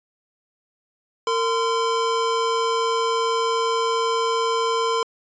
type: tone pair together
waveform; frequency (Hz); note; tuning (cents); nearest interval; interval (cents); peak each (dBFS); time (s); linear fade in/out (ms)
square; 457.4 / 1026.8; A#4 / C6; -33 / -33; octave + major second; 1400; -23; 1.27-5.03; 2
effects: resampled to 16000 Hz